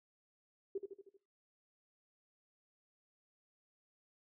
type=tone with echo; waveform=sine; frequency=390 Hz; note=G4; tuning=9 cents flat; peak=-35 dBFS; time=0.75-0.78 s; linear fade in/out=5 ms; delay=78 ms; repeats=5; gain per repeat=-5 dB; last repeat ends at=1.17 s; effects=noise-tail reverb RT60 0.3 s tail -17 dB re dry